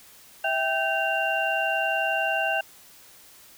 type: tone cluster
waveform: sine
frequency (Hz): 654 / 785 / 1546 / 2772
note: E5 / G5 / G6 / F7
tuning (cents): -14 / +2 / -24 / -14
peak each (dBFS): -28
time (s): 0.44-2.61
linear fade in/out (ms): 5
effects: white hiss -51 dBFS RMS until 3.57 s